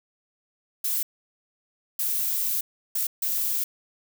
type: noise bursts at uneven times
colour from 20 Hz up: violet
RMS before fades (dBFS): -26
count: 4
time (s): 0.84-1.03 / 1.99-2.61 / 2.95-3.07 / 3.22-3.64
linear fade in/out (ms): 5
effects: none